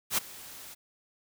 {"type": "noise with ADSR envelope", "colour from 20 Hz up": "white", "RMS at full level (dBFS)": -25, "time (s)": [0.1, 0.75], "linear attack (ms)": 77, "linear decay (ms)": 13, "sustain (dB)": -21, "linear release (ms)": 19, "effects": []}